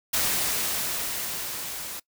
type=noise with level ramp; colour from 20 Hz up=white; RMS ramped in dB=-24 to -36 dBFS; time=0.13-2 s; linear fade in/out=10 ms; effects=noise-tail reverb RT60 0.1 s tail -22 dB re dry